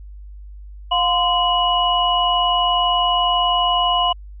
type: tone cluster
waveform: sine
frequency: 709 / 1031 / 2923 Hz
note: F5 / C6 / F#7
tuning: +26 / -26 / -22 cents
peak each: -19 dBFS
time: 0.91-4.13 s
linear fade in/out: 10 ms
effects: added 50 Hz sine -34 dBFS peak until 4.4 s